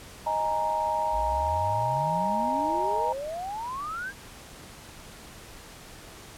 sine chord, D# suspended fourth, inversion none, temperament equal, 622.3 / 830.6 / 932.3 Hz, D#5 / G#5 / A#5, 0 / 0 / 0 cents, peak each -31 / -31 / -26 dBFS, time 0.26-3.13 s, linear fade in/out 10 ms
sine exponential sweep, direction up, 51.4 to 1649 Hz, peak -31 dBFS, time 1.11-4.13 s, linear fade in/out 50 ms
effects pink hiss -46 dBFS RMS until 6.37 s + low-pass 12000 Hz 12 dB/octave

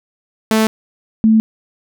sawtooth / sine tone pair in turn, 219.6 / 220.5 Hz, A3 / A3, -3 / +4 cents, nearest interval unison, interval 7 cents, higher second, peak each -7 dBFS, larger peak neither, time 0.51-0.67 / 1.24-1.4 s, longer neither, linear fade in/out 0 ms, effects none

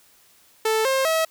sawtooth tone with pitch steps, 440 / 532.4 / 644.2 Hz, A4 / C5 / E5, 0 / +30 / -40 cents, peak -15 dBFS, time 0.65-1.25 s, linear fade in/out 5 ms, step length 200 ms, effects white hiss -56 dBFS RMS until 1.3 s

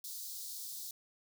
white high-pass noise, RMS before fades -44 dBFS, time 0.04-0.91 s, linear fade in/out 2 ms, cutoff 3800 Hz, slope 48 dB/octave, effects none

